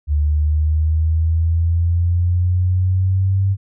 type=exponential sweep; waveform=sine; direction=up; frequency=73.42 to 98 Hz; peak=-13 dBFS; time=0.07-3.57 s; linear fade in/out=50 ms; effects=none

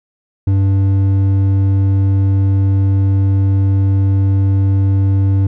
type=tone with hard clipping; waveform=sine; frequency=97.4 Hz; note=G2; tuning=11 cents flat; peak=-11 dBFS; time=0.47-5.47 s; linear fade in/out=5 ms; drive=6 dB; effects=none

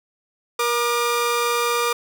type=tone pair together; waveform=sawtooth; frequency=475.1 / 1200 Hz; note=A#4 / D6; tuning=+33 / +37 cents; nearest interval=octave + major third; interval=1604 cents; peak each=-18 dBFS; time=0.59-1.93 s; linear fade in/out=5 ms; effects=none

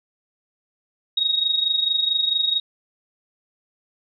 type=tone with amplitude modulation; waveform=sine; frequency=3767 Hz; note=A#7; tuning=17 cents sharp; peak=-15 dBFS; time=1.17-2.6 s; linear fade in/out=5 ms; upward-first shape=sine; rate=24.5 Hz; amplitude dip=70%; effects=none

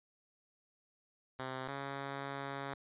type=tone pair in turn; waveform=5% pulse; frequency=130.81 / 138.59 Hz; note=C3 / C#3; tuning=0 / 0 cents; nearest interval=minor second; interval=100 cents; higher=second; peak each=-28 dBFS; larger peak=neither; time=1.39-1.68 / 1.68-2.74 s; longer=second; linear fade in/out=2 ms; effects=resampled to 8000 Hz

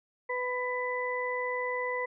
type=harmonic tone; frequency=498.4 Hz; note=B4; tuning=16 cents sharp; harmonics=1 / 2 / 4; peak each=-33 / -35 / -34 dBFS; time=0.29-2.06 s; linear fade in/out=10 ms; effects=none

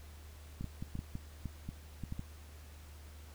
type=clicks; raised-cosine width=5 ms; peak=-27 dBFS; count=11; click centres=0.61 / 0.643 / 0.825 / 0.954 / 0.991 / 1.154 / 1.457 / 1.69 / 2.037 / 2.124 / 2.194 s; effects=added 75 Hz sine -50 dBFS peak until 3.34 s + pink hiss -59 dBFS RMS until 3.34 s

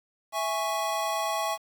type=chord; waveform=square; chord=C# minor; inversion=first; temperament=equal; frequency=659.3 / 830.6 / 1108.7 Hz; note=E5 / G#5 / C#6; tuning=0 / 0 / 0 cents; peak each=-32 dBFS; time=0.32-1.58 s; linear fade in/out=50 ms; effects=9-bit

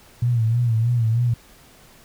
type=tone with vibrato; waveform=sine; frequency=116.54 Hz; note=A#2; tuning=in tune; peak=-16 dBFS; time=0.22-1.34 s; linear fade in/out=5 ms; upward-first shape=sine; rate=3.2 Hz; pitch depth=83 cents each way; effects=pink hiss -50 dBFS RMS until 2.04 s

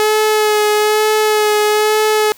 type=tone with vibrato; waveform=sawtooth; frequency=426 Hz; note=G#4; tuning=44 cents sharp; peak=-7 dBFS; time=0-2.32 s; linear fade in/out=0 ms; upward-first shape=sine; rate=1.1 Hz; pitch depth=19 cents each way; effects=white hiss -44 dBFS RMS until 2.37 s

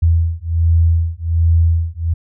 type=beating tone pair; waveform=sine; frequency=82.41 / 83.71 Hz; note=E2 / E2; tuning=0 / +27 cents; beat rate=1.3 Hz; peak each=-14 dBFS; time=0.02-2.14 s; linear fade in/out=10 ms; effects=none

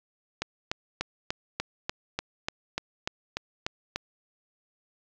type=click train; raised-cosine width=0.2 ms; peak=-11 dBFS; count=13; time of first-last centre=0.42-3.96 s; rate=3.39 Hz; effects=low-pass 6000 Hz 12 dB/octave + 8-bit

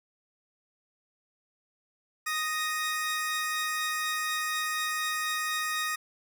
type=tone pair together; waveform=sawtooth; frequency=1244.5 / 1864.7 Hz; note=D#6 / A#6; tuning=0 / 0 cents; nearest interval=perfect fifth; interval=700 cents; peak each=-28 dBFS; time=2.26-5.96 s; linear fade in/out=10 ms; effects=none

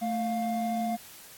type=tone pair together; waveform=triangle; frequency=221.3 / 704 Hz; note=A3 / F5; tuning=+10 / +14 cents; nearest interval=octave + minor sixth; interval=2004 cents; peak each=-28 dBFS; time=0.01-0.97 s; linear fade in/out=20 ms; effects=white hiss -49 dBFS RMS until 1.37 s + AAC 64 kbps

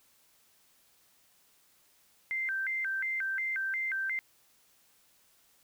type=tone with vibrato; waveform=sine; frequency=1806 Hz; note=A6; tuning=45 cents sharp; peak=-30 dBFS; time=2.31-4.19 s; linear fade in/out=0 ms; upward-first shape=square; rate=2.8 Hz; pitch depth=250 cents each way; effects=white hiss -66 dBFS RMS until 5.63 s

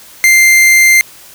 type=tone; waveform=45% pulse; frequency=2093 Hz; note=C7; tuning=in tune; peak=-4 dBFS; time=0.24-1.01 s; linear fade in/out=0 ms; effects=white hiss -37 dBFS RMS until 1.34 s

